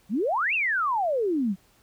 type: exponential two-way sweep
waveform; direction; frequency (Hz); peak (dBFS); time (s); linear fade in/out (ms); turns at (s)
sine; up then down; 178.3 to 2800 to 178.3; -22; 0.09-1.56; 50; 0.54
effects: pink hiss -61 dBFS RMS until 1.82 s